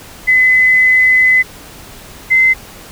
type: tone pair in turn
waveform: sine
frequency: 2023 / 2061 Hz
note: B6 / C7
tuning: +41 / -27 cents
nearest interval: unison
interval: 32 cents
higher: second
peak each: -6 dBFS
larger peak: neither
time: 0.27-1.43 / 2.3-2.54 s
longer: first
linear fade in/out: 20 ms
effects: pink hiss -35 dBFS RMS until 2.91 s

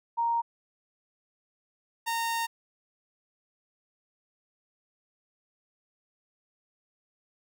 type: tone pair in turn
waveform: sine / sawtooth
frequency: 932.3 / 920.5 Hz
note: A#5 / A#5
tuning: 0 / -22 cents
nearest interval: unison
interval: 22 cents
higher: first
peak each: -24 dBFS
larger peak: neither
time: 0.17-0.42 / 2.06-2.47 s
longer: second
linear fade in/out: 20 ms
effects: none

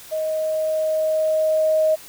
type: tone with level ramp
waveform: sine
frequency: 627 Hz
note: D#5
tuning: 13 cents sharp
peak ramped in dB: -21 to -14 dBFS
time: 0.11-1.96 s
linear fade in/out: 20 ms
effects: white hiss -42 dBFS RMS until 2.08 s

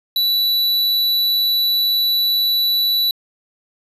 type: tone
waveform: square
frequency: 3951 Hz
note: B7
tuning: in tune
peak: -15 dBFS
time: 0.16-3.11 s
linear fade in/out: 2 ms
effects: resampled to 32000 Hz

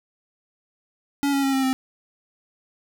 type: tone with pitch steps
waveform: square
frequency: 282 / 276.8 / 271.8 / 266.8 / 261.9 Hz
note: C#4 / C#4 / C#4 / C4 / C4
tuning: +30 / -2 / -34 / +34 / +2 cents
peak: -20 dBFS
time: 1.23-1.73 s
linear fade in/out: 0 ms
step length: 100 ms
effects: none

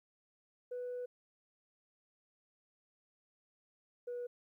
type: tone pair in turn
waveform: sine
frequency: 493.9 / 486.3 Hz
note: B4 / B4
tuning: 0 / -27 cents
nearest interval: unison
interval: 27 cents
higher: first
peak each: -37 / -37 dBFS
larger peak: neither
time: 0.71-1.06 / 4.07-4.27 s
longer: first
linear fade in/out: 10 ms
effects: tanh soft clip ceiling -36 dBFS + 13-bit

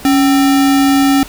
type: tone with sample-and-hold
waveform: sine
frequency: 277.2 Hz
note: C#4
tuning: in tune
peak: -7 dBFS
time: 0.05-1.23 s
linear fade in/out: 0 ms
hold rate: 1050 Hz
effects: pink hiss -33 dBFS RMS until 1.28 s

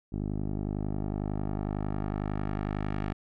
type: tone with low-pass filter sweep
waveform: 10% pulse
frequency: 51 Hz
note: G#1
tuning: 31 cents flat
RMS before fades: -32 dBFS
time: 0.12-3.13 s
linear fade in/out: 10 ms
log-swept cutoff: 360 to 2300 Hz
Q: 0.85
effects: none

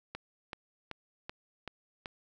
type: click train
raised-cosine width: 0.3 ms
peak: -23 dBFS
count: 6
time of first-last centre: 0.15-2.058 s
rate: 2.62 Hz
effects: none

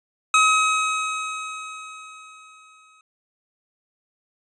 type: tone with exponential decay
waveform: 25% pulse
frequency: 1273 Hz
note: D#6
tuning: 39 cents sharp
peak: -9 dBFS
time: 0.34-3.01 s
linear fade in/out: 2 ms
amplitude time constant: 580 ms
effects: resampled to 22050 Hz

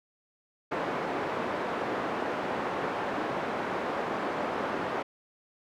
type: band-pass noise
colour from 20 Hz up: pink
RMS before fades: -32 dBFS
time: 0.71-5.03 s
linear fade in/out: 10 ms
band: 310 to 1400 Hz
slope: 12 dB/octave
effects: none

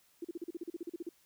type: tone bursts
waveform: sine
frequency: 340 Hz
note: F4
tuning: 46 cents flat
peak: -36 dBFS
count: 14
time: 0.22-1.091 s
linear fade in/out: 5 ms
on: 26 ms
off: 39 ms
effects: white hiss -68 dBFS RMS until 1.25 s

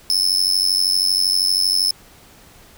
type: tone with amplitude modulation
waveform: 40% pulse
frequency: 5240 Hz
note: E8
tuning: 11 cents flat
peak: -10 dBFS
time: 0.1-1.91 s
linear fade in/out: 0 ms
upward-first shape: sine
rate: 92.7 Hz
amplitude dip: 100%
effects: pink hiss -47 dBFS RMS until 2.77 s

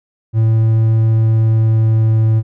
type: tone with pitch glide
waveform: triangle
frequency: 111.6 to 110.77 Hz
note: A2 to A2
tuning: +25 to +12 cents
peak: -7 dBFS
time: 0.33-2.43 s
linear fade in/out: 50 ms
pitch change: -13 cents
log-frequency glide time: 1.05-2.24 s
effects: none

